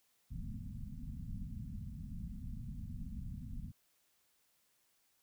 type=low-pass noise; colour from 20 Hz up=pink; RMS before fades=-44 dBFS; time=0.3-3.72 s; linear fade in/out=20 ms; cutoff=250 Hz; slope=96 dB/octave; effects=white hiss -75 dBFS RMS until 5.22 s